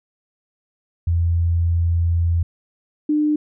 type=tone pair in turn; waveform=sine; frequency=84.8 / 300.8 Hz; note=E2 / D4; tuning=+50 / +42 cents; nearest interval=octave + minor seventh; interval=2192 cents; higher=second; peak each=-15 dBFS; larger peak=neither; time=1.07-2.43 / 3.09-3.36 s; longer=first; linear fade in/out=5 ms; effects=none